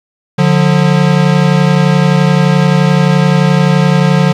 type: tone pair together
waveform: square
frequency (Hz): 147.1 / 178.7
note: D3 / F3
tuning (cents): +3 / +40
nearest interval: minor third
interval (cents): 337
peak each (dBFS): -10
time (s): 0.38-4.33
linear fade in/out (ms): 10
effects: low-pass 5000 Hz 12 dB/octave + 7-bit